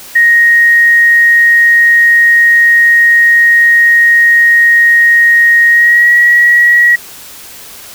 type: tone with pitch glide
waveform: sine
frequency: 1872 to 1914.6 Hz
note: A#6 to A#6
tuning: +7 to +46 cents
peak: -3 dBFS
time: 0.15-6.96 s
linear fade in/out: 10 ms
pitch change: +39 cents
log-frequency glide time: 5.69-6.13 s
effects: white hiss -31 dBFS RMS until 7.94 s